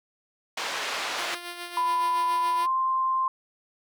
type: band-pass noise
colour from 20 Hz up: pink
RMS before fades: -31 dBFS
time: 0.57-1.35 s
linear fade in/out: 5 ms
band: 790 to 4800 Hz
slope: 12 dB/octave
type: tone with tremolo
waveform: 5% pulse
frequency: 349.2 Hz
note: F4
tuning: in tune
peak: -22 dBFS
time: 1.17-2.67 s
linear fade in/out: 20 ms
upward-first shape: sine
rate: 7.1 Hz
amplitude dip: 50%
type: tone with pitch glide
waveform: sine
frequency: 998 to 1048.2 Hz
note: B5 to C6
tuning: +18 to +3 cents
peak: -22 dBFS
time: 1.77-3.28 s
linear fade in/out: 2 ms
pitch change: +85 cents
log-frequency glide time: 2.61-2.67 s
effects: none